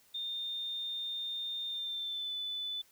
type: tone with pitch glide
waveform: sine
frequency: 3630 to 3496 Hz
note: A#7 to A7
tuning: -47 to -12 cents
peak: -35 dBFS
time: 0.14-2.82 s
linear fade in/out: 10 ms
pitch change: -65 cents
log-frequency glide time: 1.67-2.33 s
effects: white hiss -65 dBFS RMS until 2.91 s